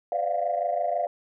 sine tone cluster, 509 / 593 / 691 / 717 Hz, C5 / D5 / F5 / F5, -48 / +17 / -19 / +45 cents, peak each -34 / -28 / -26 / -31 dBFS, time 0.12-1.07 s, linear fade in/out 2 ms, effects tanh soft clip ceiling -15 dBFS

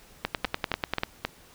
two click trains, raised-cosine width 0.3 ms, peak -10 / -9 dBFS, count 4 / 9, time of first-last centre 0.45-1.25 / 0.25-1.034 s, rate 3.75 / 10.2 Hz, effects pink hiss -54 dBFS RMS until 1.54 s

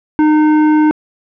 triangle tone with hard clipping, 306 Hz, D#4, 29 cents flat, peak -9 dBFS, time 0.19-0.91 s, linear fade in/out 0 ms, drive 16 dB, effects low-pass 2000 Hz 12 dB/octave

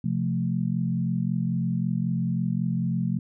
sine chord, F major, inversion second, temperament equal, 130.81 / 174.61 / 220 Hz, C3 / F3 / A3, 0 / 0 / 0 cents, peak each -28 / -26 / -29 dBFS, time 0.04-3.19 s, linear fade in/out 5 ms, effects none

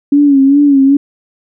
sine tone with vibrato, 279.8 Hz, C#4, 16 cents sharp, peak -4 dBFS, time 0.12-0.97 s, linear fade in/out 5 ms, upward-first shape sine, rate 2.5 Hz, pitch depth 67 cents each way, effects none

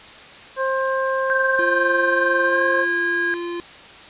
harmonic tone, 530 Hz, C5, 22 cents sharp, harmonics 1 / 2 / 3, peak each -21 / -24 / -26 dBFS, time 0.56-2.86 s, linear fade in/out 50 ms
sine tone with pitch glide, 1568 to 1635.5 Hz, G6 to G#6, 0 to -27 cents, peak -19 dBFS, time 1.3-3.34 s, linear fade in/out 0 ms, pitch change +73 cents, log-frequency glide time 2.44-2.63 s
square tone, 345.8 Hz, F4, 17 cents flat, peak -26 dBFS, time 1.59-3.6 s, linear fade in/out 0 ms
effects white hiss -41 dBFS RMS until 4.09 s + resampled to 8000 Hz

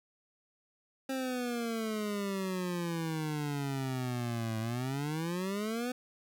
25% pulse exponential two-way sweep, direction down then up, 267.8 to 110 to 254 Hz, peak -29 dBFS, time 1.09-5.92 s, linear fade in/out 5 ms, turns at 4.59 s, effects none

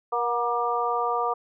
harmonic tone with a mistuned harmonic, 237.6 Hz, A#3, 33 cents sharp, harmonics 2 / 3 / 4 / 5, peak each -29 / -28 / -29 / -27 dBFS, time 0.12-1.34 s, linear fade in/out 10 ms, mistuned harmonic 3, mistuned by +30 cents, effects none

